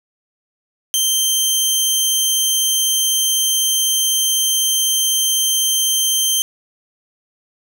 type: tone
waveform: 15% pulse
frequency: 3136 Hz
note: G7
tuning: in tune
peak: -7 dBFS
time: 0.94-6.42 s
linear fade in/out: 0 ms
effects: none